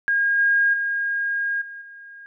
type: tone with level steps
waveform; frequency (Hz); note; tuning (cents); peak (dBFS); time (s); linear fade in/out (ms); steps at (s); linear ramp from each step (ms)
sine; 1625; G#6; -38; -17 / -15 / -21 / -34 / -39; 0.08-2.26; 0; 0.38 / 0.73 / 1.61 / 1.81; 10
effects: none